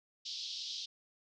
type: band-pass noise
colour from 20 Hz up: white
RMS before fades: -42 dBFS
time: 0.25-0.86 s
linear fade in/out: 10 ms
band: 3200 to 5300 Hz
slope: 48 dB/octave
effects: none